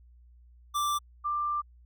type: tone pair in turn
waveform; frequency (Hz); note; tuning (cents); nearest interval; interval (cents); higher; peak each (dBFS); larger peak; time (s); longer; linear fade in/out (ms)
square / sine; 1174.7 / 1184.9; D6 / D6; 0 / +15; unison; 15; second; -27; neither; 0.74-0.99 / 1.24-1.62; second; 20
effects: added 60 Hz sine -53 dBFS peak until 1.85 s